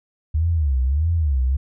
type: tone with vibrato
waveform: sine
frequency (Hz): 73.42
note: D2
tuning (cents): 0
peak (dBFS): -16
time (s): 0.34-1.57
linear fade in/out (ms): 10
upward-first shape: sine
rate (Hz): 1.6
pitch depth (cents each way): 250
effects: none